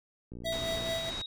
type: click train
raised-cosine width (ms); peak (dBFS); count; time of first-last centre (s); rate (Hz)
3; -31; 37; 0.32-0.925; 59.5
type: tone with tremolo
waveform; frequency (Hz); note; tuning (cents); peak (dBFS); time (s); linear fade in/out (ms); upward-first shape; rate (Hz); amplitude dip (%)
square; 659.3; E5; 0; -32; 0.44-1.11; 20; sine; 4.6; 55
type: tone with pitch glide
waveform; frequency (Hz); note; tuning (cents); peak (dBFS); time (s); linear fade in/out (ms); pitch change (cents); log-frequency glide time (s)
sine; 3764 to 3795; A#7 to A#7; +16 to +30; -36; 0.46-1.26; 2; +14; 0.68-1.03
type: low-pass noise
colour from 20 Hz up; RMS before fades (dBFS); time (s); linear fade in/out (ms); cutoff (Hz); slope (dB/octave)
pink; -41; 0.52-1.22; 5; 7500; 24
effects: none